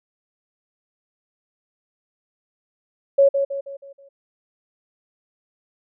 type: tone with echo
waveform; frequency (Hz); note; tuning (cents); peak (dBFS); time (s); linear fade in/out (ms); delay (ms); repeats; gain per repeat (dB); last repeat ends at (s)
sine; 554.4; C#5; 0; -10; 3.18-3.29; 10; 160; 5; -7; 4.09
effects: none